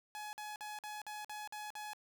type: tone bursts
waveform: sawtooth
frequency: 844 Hz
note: G#5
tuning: 28 cents sharp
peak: -39 dBFS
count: 8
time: 0.15-1.933 s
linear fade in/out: 0 ms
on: 180 ms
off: 49 ms
effects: none